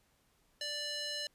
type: tone with band-pass filter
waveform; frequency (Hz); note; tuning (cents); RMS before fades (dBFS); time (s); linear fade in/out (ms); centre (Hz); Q
square; 587.3; D5; 0; -39; 0.61-1.27; 2; 4200; 2
effects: pink hiss -72 dBFS RMS until 1.34 s + resampled to 32000 Hz